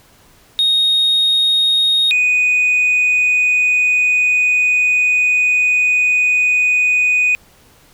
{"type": "tone pair in turn", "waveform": "sine", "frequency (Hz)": [3729, 2484], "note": ["A#7", "D#7"], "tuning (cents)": [0, -3], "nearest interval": "perfect fifth", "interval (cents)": 703, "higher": "first", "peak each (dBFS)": -9, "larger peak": "neither", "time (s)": [[0.59, 2.11], [2.11, 7.35]], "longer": "second", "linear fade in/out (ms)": 0, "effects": ["tanh soft clip ceiling -9 dBFS", "pink hiss -49 dBFS RMS until 7.93 s"]}